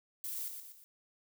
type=noise with echo; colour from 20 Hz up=violet; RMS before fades=-40 dBFS; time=0.24-0.48 s; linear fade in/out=0 ms; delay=120 ms; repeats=3; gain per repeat=-6 dB; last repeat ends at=0.84 s; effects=none